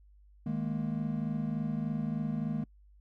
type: chord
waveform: triangle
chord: D# suspended fourth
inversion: none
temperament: equal with one note detuned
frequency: 155.56 / 209.7 / 233.1 Hz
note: D#3 / G#3 / A#3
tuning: 0 / +17 / 0 cents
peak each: -33 dBFS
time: 0.46-2.64 s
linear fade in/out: 5 ms
effects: noise-tail reverb RT60 0.1 s tail -25 dB re dry + added 50 Hz sine -56 dBFS peak until 3 s